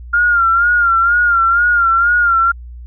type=tone with vibrato; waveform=sine; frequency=1396.9 Hz; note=F6; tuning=in tune; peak=-9 dBFS; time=0.13-2.52 s; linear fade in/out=10 ms; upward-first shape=sine; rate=2.1 Hz; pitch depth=64 cents each way; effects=added 60 Hz sine -29 dBFS peak until 2.86 s